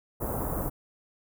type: band-stop noise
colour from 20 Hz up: pink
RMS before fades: -31 dBFS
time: 0.2-0.7 s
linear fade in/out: 20 ms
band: 1100 to 12000 Hz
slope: 24 dB/octave
effects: none